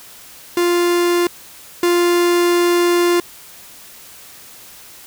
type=tone pair in turn; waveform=45% pulse; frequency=349.2 / 349.2 Hz; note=F4 / F4; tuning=0 / 0 cents; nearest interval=unison; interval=0 cents; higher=neither; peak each=-13 / -12 dBFS; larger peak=second; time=0.57-1.27 / 1.83-3.2 s; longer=second; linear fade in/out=2 ms; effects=white hiss -40 dBFS RMS until 5.06 s